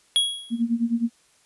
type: tone with exponential decay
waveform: square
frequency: 3322 Hz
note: G#7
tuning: in tune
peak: -15 dBFS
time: 0.16-0.62 s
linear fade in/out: 0 ms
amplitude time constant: 100 ms
type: tone with tremolo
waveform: sine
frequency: 233.1 Hz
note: A#3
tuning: in tune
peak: -17 dBFS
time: 0.5-1.1 s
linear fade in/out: 50 ms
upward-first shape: sine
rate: 9.6 Hz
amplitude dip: 85%
effects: white hiss -60 dBFS RMS until 1.45 s + resampled to 24000 Hz